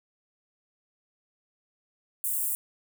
white high-pass noise, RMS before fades -29 dBFS, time 2.24-2.55 s, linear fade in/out 0 ms, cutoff 8100 Hz, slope 48 dB/octave, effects none

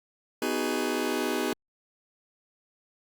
sawtooth chord, G# minor seventh, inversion first, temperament just, 249.2 / 311.5 / 373.8 / 415.3 Hz, B3 / D#4 / F#4 / G#4, +16 / +2 / +18 / 0 cents, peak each -28 dBFS, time 0.42-1.53 s, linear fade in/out 2 ms, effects Opus 48 kbps

